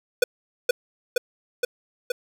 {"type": "tone with echo", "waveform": "square", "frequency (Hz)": 493.2, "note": "B4", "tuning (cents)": -2, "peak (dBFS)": -14, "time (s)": [0.22, 0.24], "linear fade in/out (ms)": 5, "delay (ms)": 470, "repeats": 4, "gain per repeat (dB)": -2, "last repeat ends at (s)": 2.12, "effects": []}